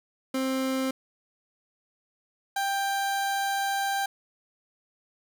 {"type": "tone pair in turn", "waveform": "30% pulse", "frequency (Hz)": [263.4, 789.3], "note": ["C4", "G5"], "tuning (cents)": [12, 12], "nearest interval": "octave + perfect fifth", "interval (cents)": 1900, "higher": "second", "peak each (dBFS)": -23, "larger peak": "neither", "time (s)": [[0.34, 0.91], [2.56, 4.06]], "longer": "second", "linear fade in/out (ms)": 5, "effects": []}